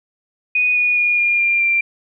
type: tone with pitch steps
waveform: sine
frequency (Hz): 2480 / 2457 / 2435 / 2412 / 2390 / 2368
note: D#7 / D#7 / D#7 / D7 / D7 / D7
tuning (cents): -6 / -22 / -38 / +46 / +30 / +14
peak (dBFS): -13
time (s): 0.55-1.81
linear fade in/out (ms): 5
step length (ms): 210
effects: none